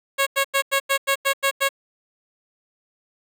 10% pulse tone bursts, 549 Hz, C#5, 17 cents flat, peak -9 dBFS, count 9, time 0.18-1.691 s, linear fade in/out 20 ms, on 87 ms, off 91 ms, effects none

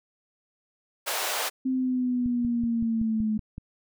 pink high-pass noise, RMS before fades -29 dBFS, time 1.06-1.5 s, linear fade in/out 20 ms, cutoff 540 Hz, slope 24 dB/octave
sine linear sweep, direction down, 261.6 to 213.8 Hz, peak -23 dBFS, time 1.65-3.38 s, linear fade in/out 10 ms
click train, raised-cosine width 5 ms, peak -24 dBFS, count 8, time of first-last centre 2.26-3.581 s, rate 5.3 Hz
effects none

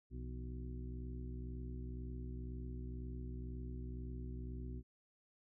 harmonic tone with a mistuned harmonic, 62 Hz, B1, 7 cents sharp, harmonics 1 / 2 / 3 / 4 / 5 / 6, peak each -44 / -49 / -57 / -52 / -59 / -57 dBFS, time 0.1-4.83 s, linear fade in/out 50 ms, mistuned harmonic 3, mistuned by -140 cents, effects none

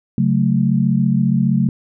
sine chord, F# minor, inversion second, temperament equal, 138.59 / 185 / 220 Hz, C#3 / F#3 / A3, 0 / 0 / 0 cents, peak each -17 dBFS, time 0.18-1.69 s, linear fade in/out 2 ms, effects none

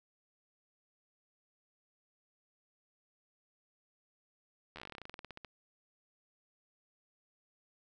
slowing click train, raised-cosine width 0.3 ms, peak -30 dBFS, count 21, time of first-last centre 4.76-5.447 s, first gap 12 ms, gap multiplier 1.1, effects none

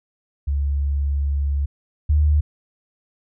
sine tone pair in turn, 70.6 / 74.74 Hz, C#2 / D2, +32 / +31 cents, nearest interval minor second, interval 99 cents, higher second, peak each -18 / -13 dBFS, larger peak second, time 0.47-1.66 / 2.09-2.41 s, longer first, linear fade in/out 10 ms, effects none

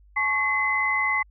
sine tone cluster, 855 / 1103 / 2041 Hz, A5 / C#6 / C7, -50 / -9 / -44 cents, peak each -31 / -27 / -22 dBFS, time 0.16-1.23 s, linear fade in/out 10 ms, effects added 50 Hz sine -51 dBFS peak until 1.3 s

